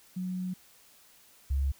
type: tone pair in turn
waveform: sine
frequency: 183.6 / 68.63 Hz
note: F#3 / C#2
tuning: -13 / -17 cents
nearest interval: octave + perfect fourth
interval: 1704 cents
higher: first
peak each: -31 / -25 dBFS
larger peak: second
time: 0.16-0.54 / 1.5-1.72 s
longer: first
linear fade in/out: 10 ms
effects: white hiss -59 dBFS RMS until 1.79 s